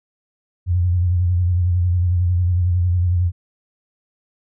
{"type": "tone with vibrato", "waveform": "sine", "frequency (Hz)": 88.8, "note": "F2", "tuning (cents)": 29, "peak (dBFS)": -14, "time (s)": [0.66, 3.32], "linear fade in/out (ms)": 50, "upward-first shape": "sine", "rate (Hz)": 11, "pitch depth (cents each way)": 56, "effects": []}